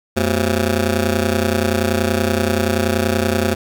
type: ring-modulated tone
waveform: 15% pulse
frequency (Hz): 151.7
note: D#3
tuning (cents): -44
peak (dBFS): -6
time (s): 0.16-3.55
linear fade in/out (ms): 10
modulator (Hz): 60.6
effects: none